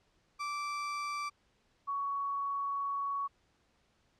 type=tone pair in turn; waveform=35% pulse / sine; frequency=1167 / 1119.2 Hz; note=D6 / C#6; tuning=-11 / +16 cents; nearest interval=minor second; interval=73 cents; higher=first; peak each=-33 / -32 dBFS; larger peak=second; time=0.39-1.3 / 1.87-3.28 s; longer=second; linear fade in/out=20 ms; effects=pink hiss -72 dBFS RMS until 4.19 s + low-pass 6000 Hz 12 dB/octave